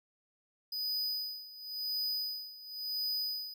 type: tone with tremolo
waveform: square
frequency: 4978 Hz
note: D#8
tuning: in tune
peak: -32 dBFS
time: 0.72-3.54 s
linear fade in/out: 5 ms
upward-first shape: sine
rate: 0.94 Hz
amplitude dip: 85%
effects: none